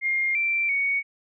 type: tone with pitch steps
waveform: sine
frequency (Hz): 2123 / 2349 / 2232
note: C7 / D7 / C#7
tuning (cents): +25 / 0 / +11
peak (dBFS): -21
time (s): 0.01-1.03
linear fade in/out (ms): 50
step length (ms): 340
effects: none